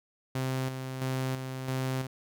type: tone with tremolo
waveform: sawtooth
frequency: 130.81 Hz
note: C3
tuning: in tune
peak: -25 dBFS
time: 0.35-2.07 s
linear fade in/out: 5 ms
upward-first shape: square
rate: 1.5 Hz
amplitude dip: 50%
effects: none